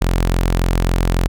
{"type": "tone", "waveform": "sawtooth", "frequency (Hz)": 43.63, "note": "F1", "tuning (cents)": -1, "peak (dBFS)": -10, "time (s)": [0.01, 1.28], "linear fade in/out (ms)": 10, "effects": []}